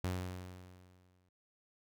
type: tone with exponential decay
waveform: sawtooth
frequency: 91.2 Hz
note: F#2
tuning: 24 cents flat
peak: -29 dBFS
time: 0.04-1.29 s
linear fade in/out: 0 ms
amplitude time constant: 270 ms
effects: none